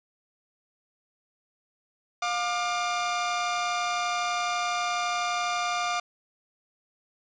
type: tone pair together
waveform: sawtooth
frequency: 709.4 / 1193 Hz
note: F5 / D6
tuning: +27 / +27 cents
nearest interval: major sixth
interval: 900 cents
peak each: -25 dBFS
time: 2.22-6 s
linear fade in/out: 5 ms
effects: resampled to 16000 Hz + 8-bit